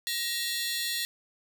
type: tone cluster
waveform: sawtooth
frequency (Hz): 1886 / 2696 / 3423 / 4149 / 4493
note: A#6 / E7 / A7 / C8 / C#8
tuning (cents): +20 / +38 / -48 / -15 / +23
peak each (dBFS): -31 / -38 / -32 / -31 / -37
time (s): 0.07-1.05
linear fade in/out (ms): 0
effects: none